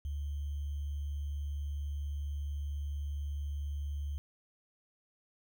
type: tone with sample-and-hold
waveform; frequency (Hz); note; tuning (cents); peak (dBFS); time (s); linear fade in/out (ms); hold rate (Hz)
sine; 72.2; D2; -29; -34; 0.05-4.18; 0; 3150
effects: none